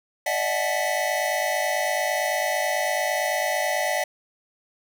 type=tone cluster; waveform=square; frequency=593 / 642 / 741 / 854 / 1981 Hz; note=D5 / E5 / F#5 / G#5 / B6; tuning=+17 / -46 / +2 / +48 / +5 cents; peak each=-29 / -30 / -29 / -33 / -29 dBFS; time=0.26-4.04 s; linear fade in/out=5 ms; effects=none